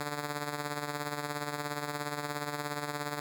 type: tone with tremolo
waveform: 5% pulse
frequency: 146.6 Hz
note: D3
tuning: 3 cents flat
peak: -20 dBFS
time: 0-3.2 s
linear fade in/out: 2 ms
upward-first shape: triangle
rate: 17 Hz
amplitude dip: 65%
effects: none